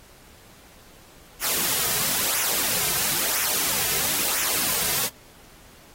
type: noise with flanger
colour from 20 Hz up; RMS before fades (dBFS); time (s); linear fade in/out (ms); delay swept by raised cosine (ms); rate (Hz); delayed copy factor
white; -24; 1.4-5.1; 50; 0.22 to 3.62; 1; -0.65
effects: pink hiss -51 dBFS RMS until 5.94 s + AAC 48 kbps